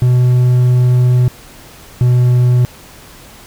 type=tone pair in turn; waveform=triangle; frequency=124.6 / 123.67 Hz; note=B2 / B2; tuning=+16 / +3 cents; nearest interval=unison; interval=13 cents; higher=first; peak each=-5 dBFS; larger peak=neither; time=0.02-1.28 / 2.01-2.65 s; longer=first; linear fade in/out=0 ms; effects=pink hiss -38 dBFS RMS until 3.46 s